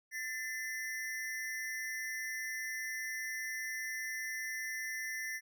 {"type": "ring-modulated tone", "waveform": "square", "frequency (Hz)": 1910, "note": "A#6", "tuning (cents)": 42, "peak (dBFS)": -35, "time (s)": [0.11, 5.41], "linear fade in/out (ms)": 50, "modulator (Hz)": 135, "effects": []}